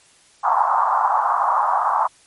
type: band-pass noise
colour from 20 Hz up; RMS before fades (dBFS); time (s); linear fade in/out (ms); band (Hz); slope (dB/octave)
pink; -18; 0.43-2.08; 20; 770 to 1200; 48
effects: white hiss -53 dBFS RMS until 2.26 s + MP3 48 kbps